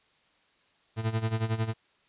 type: tone with tremolo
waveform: 40% pulse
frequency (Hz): 111.6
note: A2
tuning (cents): +25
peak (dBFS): -23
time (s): 0.96-1.74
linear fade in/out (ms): 50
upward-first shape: sine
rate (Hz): 11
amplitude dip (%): 80
effects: white hiss -66 dBFS RMS until 2.08 s + resampled to 8000 Hz

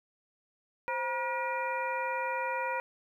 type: harmonic tone with a mistuned harmonic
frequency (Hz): 479.1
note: A#4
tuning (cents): +47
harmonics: 1 / 2 / 3 / 4 / 5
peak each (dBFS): -36 / -33 / -39 / -41 / -39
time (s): 0.88-2.8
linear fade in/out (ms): 0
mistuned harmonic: 1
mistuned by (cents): +150
effects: 11-bit

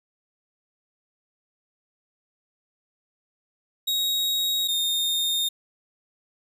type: tone pair in turn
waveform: 40% pulse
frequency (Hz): 3781 / 3667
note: A#7 / A#7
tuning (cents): +24 / -29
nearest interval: minor second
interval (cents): 53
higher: first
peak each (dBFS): -21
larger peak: neither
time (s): 3.87-4.68 / 4.68-5.49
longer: neither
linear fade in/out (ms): 10
effects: none

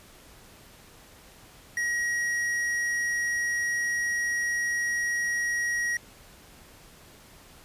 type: tone with tanh clipping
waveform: sine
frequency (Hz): 1900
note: A#6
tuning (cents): +33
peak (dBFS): -27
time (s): 1.77-5.97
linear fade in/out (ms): 2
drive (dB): 11
effects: pink hiss -52 dBFS RMS until 7.64 s + resampled to 32000 Hz

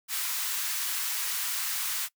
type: high-pass noise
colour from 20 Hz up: white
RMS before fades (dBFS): -31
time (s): 0.08-2.09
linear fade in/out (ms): 50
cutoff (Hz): 1000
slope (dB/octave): 24
effects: noise-tail reverb RT60 0.1 s tail -22 dB re dry

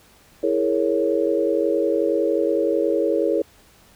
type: chord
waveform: sine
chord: A# half-diminished seventh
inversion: second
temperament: equal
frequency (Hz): 329.6 / 415.3 / 466.2 / 554.4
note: E4 / G#4 / A#4 / C#5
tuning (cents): 0 / 0 / 0 / 0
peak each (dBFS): -23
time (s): 0.43-3.42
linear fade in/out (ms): 5
effects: pink hiss -53 dBFS RMS until 3.95 s

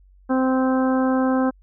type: harmonic tone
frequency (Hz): 260.2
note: C4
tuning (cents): -9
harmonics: 1 / 2 / 3 / 4 / 5 / 6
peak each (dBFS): -18 / -24 / -28 / -30 / -32 / -34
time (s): 0.29-1.51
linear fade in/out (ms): 20
effects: added 47 Hz sine -49 dBFS peak until 1.62 s

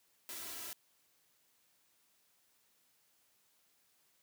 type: noise with comb filter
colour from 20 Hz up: white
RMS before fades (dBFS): -45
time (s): 0.29-0.73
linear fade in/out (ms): 0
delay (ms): 3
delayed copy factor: +0.95
effects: white hiss -73 dBFS RMS until 4.22 s + high-pass 80 Hz 12 dB/octave

